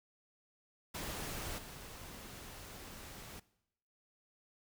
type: noise with level steps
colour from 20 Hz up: pink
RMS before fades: -42 / -50 dBFS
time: 0.94-3.4 s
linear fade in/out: 10 ms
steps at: 1.58 s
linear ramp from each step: 5 ms
effects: noise-tail reverb RT60 0.8 s tail -20 dB re dry